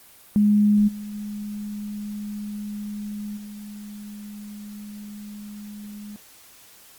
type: tone with level steps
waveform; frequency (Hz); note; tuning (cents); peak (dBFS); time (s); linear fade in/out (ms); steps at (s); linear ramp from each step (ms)
sine; 207.9; G#3; +2; -14 / -31 / -29 / -35; 0.36-6.16; 0; 0.87 / 1.13 / 3.36; 20
effects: white hiss -50 dBFS RMS until 6.98 s + Opus 32 kbps